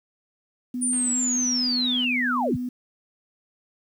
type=tone; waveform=sine; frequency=248.1 Hz; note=B3; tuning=8 cents sharp; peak=-26 dBFS; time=0.74-2.69 s; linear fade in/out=5 ms
type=linear sweep; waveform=sine; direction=down; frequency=9450 to 31.54 Hz; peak=-22 dBFS; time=0.81-2.57 s; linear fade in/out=20 ms
type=click train; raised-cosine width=0.3 ms; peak=-31 dBFS; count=280; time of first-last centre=0.93-2.046 s; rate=250 Hz
effects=9-bit